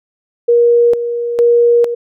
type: tone with tremolo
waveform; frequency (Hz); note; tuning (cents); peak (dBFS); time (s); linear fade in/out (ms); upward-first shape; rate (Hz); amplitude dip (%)
sine; 474.3; A#4; +30; -6; 0.48-1.95; 10; square; 1.1; 65
effects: none